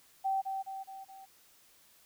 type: tone with echo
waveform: sine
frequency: 774 Hz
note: G5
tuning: 22 cents flat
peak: -28 dBFS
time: 0.24-0.42 s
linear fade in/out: 20 ms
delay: 210 ms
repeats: 4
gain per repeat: -5 dB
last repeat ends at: 1.26 s
effects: white hiss -63 dBFS RMS until 2.05 s